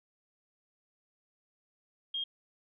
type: tone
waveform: sine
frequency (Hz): 3232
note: G#7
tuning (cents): -48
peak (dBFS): -32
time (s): 2.14-2.24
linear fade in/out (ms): 5
effects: none